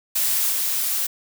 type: noise with level steps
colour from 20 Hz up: blue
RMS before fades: -21 / -23 dBFS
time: 0.15-1.07 s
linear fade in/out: 10 ms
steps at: 0.5 s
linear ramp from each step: 20 ms
effects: none